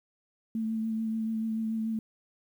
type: tone with vibrato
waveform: sine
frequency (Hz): 222.1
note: A3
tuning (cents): +16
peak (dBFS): -28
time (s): 0.55-1.99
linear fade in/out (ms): 2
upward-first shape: triangle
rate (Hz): 6.9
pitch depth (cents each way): 22
effects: 10-bit